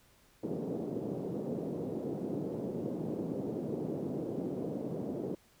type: band-pass noise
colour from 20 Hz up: white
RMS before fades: -37 dBFS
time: 0.43-5.35 s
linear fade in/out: 5 ms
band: 140 to 450 Hz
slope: 24 dB/octave
effects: pink hiss -65 dBFS RMS until 5.6 s